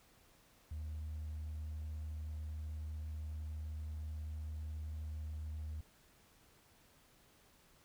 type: tone with hard clipping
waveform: triangle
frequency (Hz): 76.9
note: D#2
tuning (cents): -20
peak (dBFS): -40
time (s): 0.71-5.81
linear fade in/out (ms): 5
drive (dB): 2
effects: pink hiss -67 dBFS RMS until 7.84 s